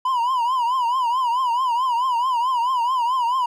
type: tone with vibrato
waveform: triangle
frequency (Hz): 987.8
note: B5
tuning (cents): 0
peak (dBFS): -16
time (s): 0.05-3.46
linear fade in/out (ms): 5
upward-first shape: triangle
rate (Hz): 4.6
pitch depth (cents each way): 140
effects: none